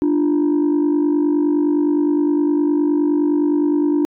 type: tone pair together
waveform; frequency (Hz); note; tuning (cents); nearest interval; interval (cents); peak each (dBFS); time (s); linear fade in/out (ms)
sine; 295.7 / 345.4; D4 / F4; +12 / -19; minor third; 269; -13 / -17; 0.02-4.05; 0
effects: tanh soft clip ceiling -11 dBFS